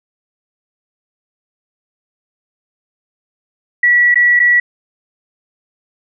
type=tone with dropouts; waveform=sine; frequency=1940 Hz; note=B6; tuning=31 cents flat; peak=-7 dBFS; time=3.83-4.6 s; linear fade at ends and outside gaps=5 ms; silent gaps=4.144-4.156 / 4.394-4.399 s; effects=none